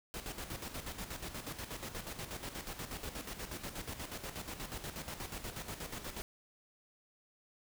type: noise with tremolo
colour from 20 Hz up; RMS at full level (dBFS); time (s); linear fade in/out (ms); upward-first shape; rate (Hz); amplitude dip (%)
pink; -42; 0.14-6.22; 0; square; 8.3; 60
effects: none